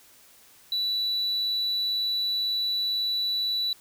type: tone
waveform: triangle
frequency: 3951 Hz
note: B7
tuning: in tune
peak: -22 dBFS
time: 0.72-3.73 s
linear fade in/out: 2 ms
effects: tanh soft clip ceiling -19 dBFS + white hiss -55 dBFS RMS until 3.8 s